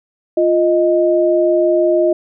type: tone pair together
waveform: sine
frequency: 349.2 / 623.3 Hz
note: F4 / D#5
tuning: 0 / +3 cents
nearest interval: minor seventh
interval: 1003 cents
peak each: -13 dBFS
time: 0.37-2.13 s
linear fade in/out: 5 ms
effects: none